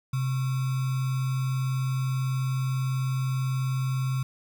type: tone with sample-and-hold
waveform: sine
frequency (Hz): 130.81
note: C3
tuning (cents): 0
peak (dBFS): -24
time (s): 0.13-4.23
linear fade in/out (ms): 5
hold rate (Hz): 1225
effects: none